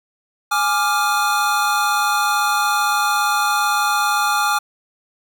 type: chord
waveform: square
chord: D diminished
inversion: second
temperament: equal with one note detuned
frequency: 830.6 / 1183.5 / 1396.9 Hz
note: Ab5 / D6 / F6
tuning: 0 / +13 / 0 cents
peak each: -21 dBFS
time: 0.51-4.59 s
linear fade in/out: 10 ms
effects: none